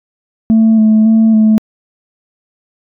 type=tone with vibrato; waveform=sine; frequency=220 Hz; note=A3; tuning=in tune; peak=-3 dBFS; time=0.5-1.58 s; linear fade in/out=0 ms; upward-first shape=square; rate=1.8 Hz; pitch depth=20 cents each way; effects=tanh soft clip ceiling -3 dBFS